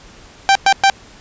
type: tone bursts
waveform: sawtooth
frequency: 784 Hz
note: G5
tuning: in tune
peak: -4 dBFS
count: 3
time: 0.49-0.899 s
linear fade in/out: 0 ms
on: 63 ms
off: 110 ms
effects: pink hiss -42 dBFS RMS until 1.2 s + resampled to 16000 Hz